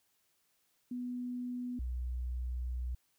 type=tone pair in turn; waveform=sine; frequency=246.9 / 61.73 Hz; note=B3 / B1; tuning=0 / 0 cents; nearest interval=2 octaves; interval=2400 cents; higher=first; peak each=-36 / -34 dBFS; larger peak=second; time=0.91-1.79 / 1.79-2.95 s; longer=second; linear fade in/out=5 ms; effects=white hiss -75 dBFS RMS until 3.18 s